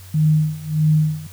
sine tone with tremolo, 154.3 Hz, D#3, 14 cents flat, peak -11 dBFS, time 0.14-1.27 s, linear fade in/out 5 ms, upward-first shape sine, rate 1.6 Hz, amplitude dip 90%, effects added 93 Hz sine -38 dBFS peak until 1.32 s + white hiss -45 dBFS RMS until 1.32 s

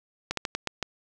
slowing click train, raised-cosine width 0.2 ms, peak -11 dBFS, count 6, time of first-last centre 0.31-0.827 s, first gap 63 ms, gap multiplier 1.25, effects none

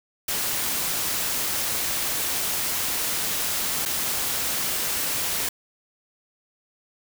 white noise with dropouts, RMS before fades -26 dBFS, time 0.28-5.49 s, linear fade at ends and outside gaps 5 ms, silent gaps 3.854-3.858 s, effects none

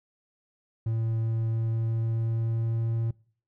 triangle tone with pitch glide, 112.9 to 114.34 Hz, A2 to A#2, +45 to -33 cents, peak -23 dBFS, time 0.86-3.11 s, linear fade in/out 5 ms, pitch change +22 cents, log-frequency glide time 1.39-2.97 s, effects noise-tail reverb RT60 0.5 s tail -24 dB re dry

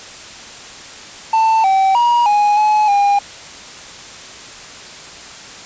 triangle tone with pitch steps, 890 / 771 / 954 / 829 / 849 / 808 Hz, A5 / G5 / A#5 / G#5 / G#5 / G#5, +20 / -29 / +40 / -3 / +38 / -48 cents, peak -8 dBFS, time 1.33-3.19 s, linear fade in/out 5 ms, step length 310 ms, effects white hiss -34 dBFS RMS until 5.65 s + resampled to 16000 Hz

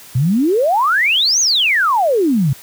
sine exponential two-way sweep, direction up then down, 116.54 to 6645 to 124.5 Hz, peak -11 dBFS, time 0.15-2.53 s, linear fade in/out 5 ms, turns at 1.4 s, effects white hiss -39 dBFS RMS until 2.62 s + high-pass 60 Hz 12 dB/octave

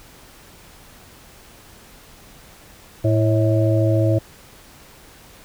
harmonic tone with a mistuned harmonic, 110 Hz, A2, in tune, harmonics 1 / 3 / 5 / 6, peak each -16 / -21 / -23 / -24 dBFS, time 3.04-4.19 s, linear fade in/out 10 ms, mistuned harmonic 6, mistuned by -43 cents, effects pink hiss -46 dBFS RMS until 5.44 s

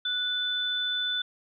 sine tone pair together, 1474 / 3506 Hz, F#6 / A7, -7 / -7 cents, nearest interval octave + minor third, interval 1500 cents, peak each -33 / -27 dBFS, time 0.05-1.22 s, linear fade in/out 5 ms, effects none

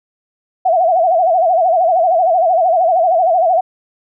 sine tone with vibrato, 698.5 Hz, F5, in tune, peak -9 dBFS, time 0.65-3.61 s, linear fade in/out 10 ms, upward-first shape sine, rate 13 Hz, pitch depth 140 cents each way, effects none

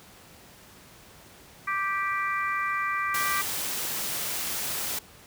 harmonic tone, 392 Hz, G4, in tune, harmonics 3 / 4 / 5 / 6, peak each -28 / -34 / -31 / -35 dBFS, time 1.67-3.42 s, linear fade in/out 10 ms
white noise, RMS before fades -31 dBFS, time 3.14-4.99 s, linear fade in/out 5 ms
effects pink hiss -51 dBFS RMS until 5.26 s + high-pass 60 Hz 12 dB/octave

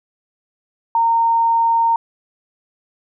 sine tone, 920 Hz, A#5, 23 cents flat, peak -12 dBFS, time 0.95-1.96 s, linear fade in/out 2 ms, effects none

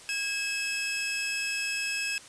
sawtooth tone pair together, 1637 / 2591 Hz, G#6 / E7, -25 / -30 cents, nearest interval minor sixth, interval 795 cents, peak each -33 / -26 dBFS, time 0.09-2.18 s, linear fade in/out 0 ms, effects white hiss -49 dBFS RMS until 2.28 s + resampled to 22050 Hz

